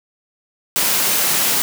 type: high-pass noise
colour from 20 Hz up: white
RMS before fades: -17 dBFS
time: 0.76-1.62 s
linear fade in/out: 0 ms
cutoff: 130 Hz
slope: 24 dB/octave
effects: none